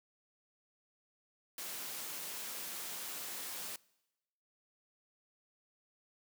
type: high-pass noise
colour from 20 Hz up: white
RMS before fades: -43 dBFS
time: 1.58-3.76 s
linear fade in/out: 2 ms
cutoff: 170 Hz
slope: 12 dB/octave
effects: noise-tail reverb RT60 1.0 s tail -24 dB re dry